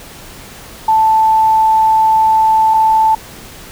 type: tone pair in turn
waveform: sine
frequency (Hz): 880 / 880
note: A5 / A5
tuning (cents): 0 / 0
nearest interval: unison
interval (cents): 0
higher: neither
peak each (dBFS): -7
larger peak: neither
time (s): 0.88-2.74 / 2.74-3.15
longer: first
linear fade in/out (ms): 5
effects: pink hiss -34 dBFS RMS until 3.71 s